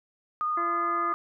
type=tone with vibrato; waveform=sine; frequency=1228 Hz; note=D#6; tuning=23 cents flat; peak=-25 dBFS; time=0.41-1.14 s; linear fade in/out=0 ms; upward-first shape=triangle; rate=15 Hz; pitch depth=13 cents each way
type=harmonic tone; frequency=342 Hz; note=F4; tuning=36 cents flat; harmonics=1 / 2 / 3 / 4 / 5 / 6; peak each=-35 / -38 / -40 / -41 / -42 / -43 dBFS; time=0.57-1.13 s; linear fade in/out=5 ms
effects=none